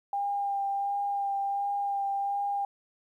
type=tone with vibrato; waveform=sine; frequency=800 Hz; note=G5; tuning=35 cents sharp; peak=-27 dBFS; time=0.13-2.65 s; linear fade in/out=2 ms; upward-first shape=sine; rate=1.4 Hz; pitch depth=15 cents each way; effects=11-bit